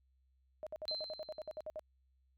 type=tone bursts; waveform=sine; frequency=620 Hz; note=D#5; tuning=6 cents flat; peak=-40 dBFS; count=13; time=0.63-1.794 s; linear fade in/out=0 ms; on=36 ms; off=58 ms
type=tone with exponential decay; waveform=sine; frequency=4100 Hz; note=C8; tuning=36 cents flat; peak=-34 dBFS; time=0.88-1.62 s; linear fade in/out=0 ms; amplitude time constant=160 ms
effects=added 65 Hz sine -70 dBFS peak until 2.37 s